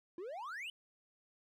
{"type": "exponential sweep", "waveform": "triangle", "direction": "up", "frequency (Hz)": [329.6, 3096], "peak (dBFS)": -40, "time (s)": [0.18, 0.7], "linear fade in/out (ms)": 2, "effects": []}